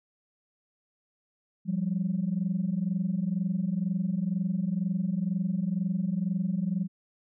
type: tone pair together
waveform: sine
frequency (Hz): 173.73 / 195.8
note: F3 / G3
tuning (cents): -9 / -2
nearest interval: major second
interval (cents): 207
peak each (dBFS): -28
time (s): 1.65-6.88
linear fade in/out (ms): 50
effects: tanh soft clip ceiling -19 dBFS